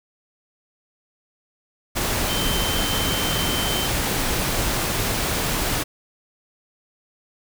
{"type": "tone in noise", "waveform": "sine", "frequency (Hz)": 3100, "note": "G7", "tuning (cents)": -20, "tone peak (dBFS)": -27, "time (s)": [2.28, 3.88], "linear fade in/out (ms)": 20, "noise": "pink", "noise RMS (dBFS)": -23, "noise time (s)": [1.95, 5.84], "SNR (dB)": -7, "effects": []}